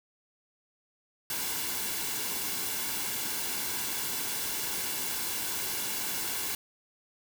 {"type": "noise with comb filter", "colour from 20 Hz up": "white", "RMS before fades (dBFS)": -33, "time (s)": [1.3, 6.55], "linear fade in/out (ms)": 2, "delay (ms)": 1.6, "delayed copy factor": -0.5, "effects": []}